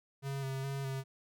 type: tone with vibrato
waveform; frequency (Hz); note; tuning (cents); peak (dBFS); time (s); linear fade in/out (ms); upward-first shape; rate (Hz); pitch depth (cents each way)
square; 135.9; C#3; -34; -36; 0.22-1.04; 50; square; 2.4; 22
effects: none